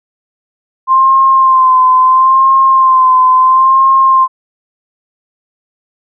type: tone with vibrato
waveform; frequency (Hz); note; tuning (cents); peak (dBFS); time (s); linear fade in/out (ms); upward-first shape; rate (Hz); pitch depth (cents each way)
sine; 1046.5; C6; 0; -4; 0.87-4.28; 50; sine; 0.74; 36
effects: none